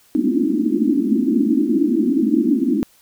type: band-pass noise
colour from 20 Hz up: white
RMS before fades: -17 dBFS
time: 0.15-2.83 s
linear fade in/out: 0 ms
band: 210 to 340 Hz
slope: 96 dB/octave
effects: white hiss -54 dBFS RMS until 3.01 s